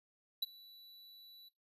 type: tone with ADSR envelope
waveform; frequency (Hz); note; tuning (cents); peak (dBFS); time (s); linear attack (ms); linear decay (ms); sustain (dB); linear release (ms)
square; 3951; B7; 0; -31; 0.42-1.49; 7; 25; -24; 10
effects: noise-tail reverb RT60 0.2 s tail -19 dB re dry + resampled to 32000 Hz